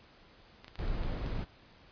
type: clicks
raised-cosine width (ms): 0.2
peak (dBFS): -30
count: 7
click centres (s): 0.645 / 0.681 / 0.756 / 0.791 / 0.88 / 1.035 / 1.262
type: noise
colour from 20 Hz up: brown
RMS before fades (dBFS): -34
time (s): 0.78-1.45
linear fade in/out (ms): 20
effects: pink hiss -59 dBFS RMS until 1.91 s + resampled to 11025 Hz